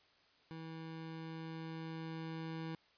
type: tone with level ramp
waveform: 25% pulse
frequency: 161.9 Hz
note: E3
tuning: 31 cents flat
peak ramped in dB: -42 to -37 dBFS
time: 0.51-2.75 s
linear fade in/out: 0 ms
effects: white hiss -69 dBFS RMS until 2.97 s + resampled to 11025 Hz